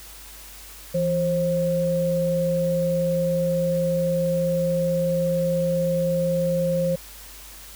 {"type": "tone pair together", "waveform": "sine", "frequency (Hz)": [167.7, 532.4], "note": ["E3", "C5"], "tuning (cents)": [30, 30], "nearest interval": "octave + minor sixth", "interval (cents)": 2000, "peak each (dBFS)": [-24, -21], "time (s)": [0.94, 6.96], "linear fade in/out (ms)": 10, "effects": ["added 50 Hz sine -46 dBFS peak until 7.75 s", "white hiss -43 dBFS RMS until 7.75 s"]}